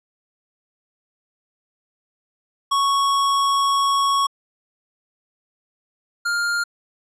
square tone pair in turn, 1108.7 / 1405 Hz, C#6 / F6, 0 / +10 cents, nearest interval major third, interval 410 cents, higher second, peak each -17 / -20 dBFS, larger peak first, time 2.71-4.27 / 6.25-6.64 s, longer first, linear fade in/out 10 ms, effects low-pass 9000 Hz 12 dB/octave

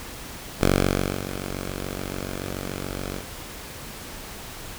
5% pulse tone with ADSR envelope, 47 Hz, F#1, 28 cents sharp, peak -5 dBFS, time 0.61-3.26 s, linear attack 4 ms, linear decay 600 ms, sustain -14 dB, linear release 110 ms, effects pink hiss -38 dBFS RMS until 4.78 s

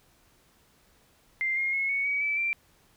sine tone with pitch steps, 2093 / 2135 / 2177 / 2220 / 2264 / 2309 / 2355 Hz, C7 / C7 / C#7 / C#7 / C#7 / D7 / D7, 0 / +34 / -32 / +2 / +36 / -30 / +4 cents, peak -25 dBFS, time 1.41-2.53 s, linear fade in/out 0 ms, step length 160 ms, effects pink hiss -63 dBFS RMS until 2.96 s

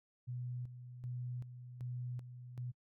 sine tone with tremolo, 123.6 Hz, B2, 2 cents sharp, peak -39 dBFS, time 0.27-2.72 s, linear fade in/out 20 ms, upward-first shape square, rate 1.3 Hz, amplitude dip 65%, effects noise-tail reverb RT60 0.1 s tail -26 dB re dry

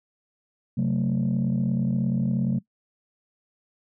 sine chord, F# diminished, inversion second, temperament just, 133.2 / 185 / 222 Hz, C3 / F#3 / A3, +31 / 0 / +16 cents, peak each -24 dBFS, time 0.77-2.59 s, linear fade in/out 10 ms, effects noise-tail reverb RT60 0.1 s tail -21 dB re dry + tanh soft clip ceiling -17 dBFS

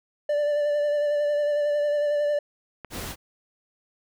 triangle tone with vibrato, 587.3 Hz, D5, in tune, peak -19 dBFS, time 0.29-2.39 s, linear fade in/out 5 ms, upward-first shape sine, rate 11 Hz, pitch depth 21 cents each way
click, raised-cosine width 0.5 ms, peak -23 dBFS, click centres 2.847 s
pink noise, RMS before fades -34 dBFS, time 2.9-3.16 s, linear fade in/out 50 ms
effects none

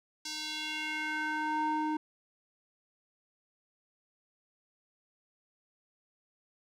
square tone with band-pass filter sweep, 307.8 Hz, D#4, 19 cents flat, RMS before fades -34 dBFS, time 0.25-1.97 s, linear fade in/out 5 ms, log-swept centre 5200 to 620 Hz, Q 2.2, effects none

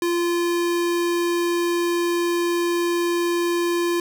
square tone, 345.4 Hz, F4, 19 cents flat, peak -20 dBFS, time 0.02-4 s, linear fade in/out 2 ms, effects none

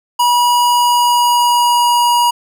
square tone with pitch glide, 968 to 959.6 Hz, B5 to A#5, -35 to +50 cents, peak -10 dBFS, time 0.19-2.31 s, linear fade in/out 10 ms, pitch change -15 cents, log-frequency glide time 0.69-2.07 s, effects none

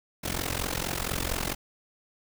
pink noise with amplitude modulation, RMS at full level -27 dBFS, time 0.23-1.55 s, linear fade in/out 20 ms, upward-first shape sine, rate 44.3 Hz, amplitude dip 90%, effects none

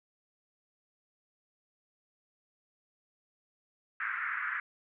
pink band-pass noise, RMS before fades -35 dBFS, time 4-4.6 s, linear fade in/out 2 ms, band 1300 to 2000 Hz, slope 48 dB/octave, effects none

